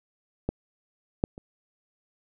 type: clicks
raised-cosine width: 2 ms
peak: -13 / -9 / -28 dBFS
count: 3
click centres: 0.49 / 1.239 / 1.379 s
effects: none